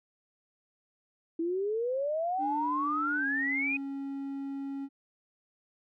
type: exponential sweep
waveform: sine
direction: up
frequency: 323.4 to 2518 Hz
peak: -28 dBFS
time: 1.39-3.77 s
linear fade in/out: 5 ms
type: tone with pitch glide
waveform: triangle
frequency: 295.3 to 275.5 Hz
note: D4 to C#4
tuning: +10 to -11 cents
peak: -32 dBFS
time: 2.38-4.89 s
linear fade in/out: 50 ms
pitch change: -121 cents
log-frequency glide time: 3.18-3.26 s
effects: none